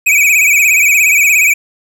square tone with vibrato, 2400 Hz, D7, 37 cents sharp, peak -7 dBFS, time 0.06-1.54 s, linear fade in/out 10 ms, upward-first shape sine, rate 17 Hz, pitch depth 110 cents each way, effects none

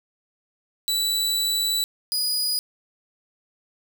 sawtooth tone pair in turn, 3951 / 4934 Hz, B7 / D#8, 0 / -15 cents, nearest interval major third, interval 385 cents, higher second, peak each -18 / -19 dBFS, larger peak first, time 0.88-1.84 / 2.12-2.59 s, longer first, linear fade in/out 0 ms, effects none

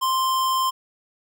square tone, 1046.5 Hz, C6, in tune, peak -20 dBFS, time 0.01-0.71 s, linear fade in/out 20 ms, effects none

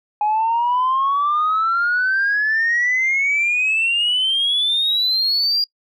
sine exponential sweep, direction up, 832 to 4829 Hz, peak -14 dBFS, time 0.21-5.64 s, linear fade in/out 2 ms, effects noise-tail reverb RT60 0.1 s tail -26 dB re dry + tanh soft clip ceiling -12 dBFS

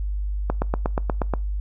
click train, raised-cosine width 1 ms, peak -8 dBFS, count 8, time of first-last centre 0.5-1.337 s, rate 8.36 Hz, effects noise-tail reverb RT60 0.3 s tail -24 dB re dry + added 50 Hz sine -23 dBFS peak until 1.6 s

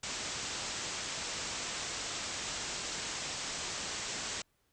white low-pass noise, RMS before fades -39 dBFS, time 0.03-4.42 s, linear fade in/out 5 ms, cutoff 8000 Hz, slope 96 dB/octave, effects pink hiss -75 dBFS RMS until 4.72 s

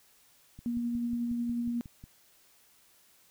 click train, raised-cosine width 5 ms, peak -34 dBFS, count 9, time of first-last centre 0.59-2.039 s, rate 5.52 Hz
sine tone with tremolo, 237.6 Hz, A#3, 33 cents sharp, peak -28 dBFS, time 0.66-1.81 s, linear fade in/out 0 ms, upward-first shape sine, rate 11 Hz, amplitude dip 25%
effects white hiss -63 dBFS RMS until 3.3 s

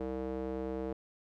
square tone with band-pass filter, 64.9 Hz, C2, 13 cents flat, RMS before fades -37 dBFS, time 0-0.93 s, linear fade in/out 5 ms, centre 430 Hz, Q 2.2, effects none

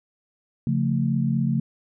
sine chord, Db augmented, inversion none, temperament equal with one note detuned, 138.59 / 174.61 / 223.2 Hz, Db3 / F3 / A3, 0 / 0 / +25 cents, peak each -23 / -26 / -24 dBFS, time 0.67-1.6 s, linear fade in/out 2 ms, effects none

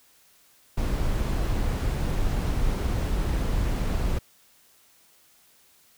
brown noise, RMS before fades -25 dBFS, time 0.77-4.19 s, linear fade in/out 10 ms, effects white hiss -59 dBFS RMS until 5.97 s

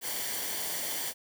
white noise with comb filter, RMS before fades -34 dBFS, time 0.01-1.14 s, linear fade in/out 50 ms, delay 0.77 ms, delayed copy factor -0.55, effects none

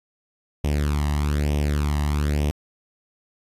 sawtooth tone with flanger, 73.42 Hz, D2, in tune, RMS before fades -22 dBFS, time 0.64-2.51 s, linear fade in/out 0 ms, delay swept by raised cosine 0.34 to 1.04 ms, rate 1.1 Hz, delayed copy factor +0.75, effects resampled to 32000 Hz

